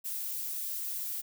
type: noise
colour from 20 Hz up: violet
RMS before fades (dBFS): -36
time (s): 0.04-1.22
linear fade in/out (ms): 20
effects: none